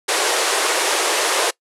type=band-pass noise; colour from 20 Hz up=pink; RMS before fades=-19 dBFS; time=0.08-1.51 s; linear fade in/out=10 ms; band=360 to 11000 Hz; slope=48 dB/octave; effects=noise-tail reverb RT60 0.1 s tail -22 dB re dry